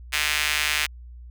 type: tone with high-pass filter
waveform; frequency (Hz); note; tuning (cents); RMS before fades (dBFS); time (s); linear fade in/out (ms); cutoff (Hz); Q
sawtooth; 150; D3; +37; -24; 0.12-0.87; 20; 2200; 1.8
effects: added 60 Hz sine -39 dBFS peak until 1.3 s